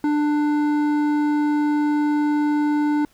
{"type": "tone with hard clipping", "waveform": "sine", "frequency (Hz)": 296.7, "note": "D4", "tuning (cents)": 18, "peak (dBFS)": -19, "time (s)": [0.04, 3.05], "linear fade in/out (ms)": 2, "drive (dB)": 10, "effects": ["pink hiss -58 dBFS RMS until 3.13 s"]}